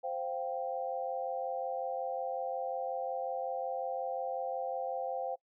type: chord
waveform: sine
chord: C suspended fourth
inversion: none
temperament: equal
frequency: 523.3 / 698.5 / 784 Hz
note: C5 / F5 / G5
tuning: 0 / 0 / 0 cents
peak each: -37 / -39 / -38 dBFS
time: 0.03-5.36 s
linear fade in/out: 20 ms
effects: noise-tail reverb RT60 0.1 s tail -23 dB re dry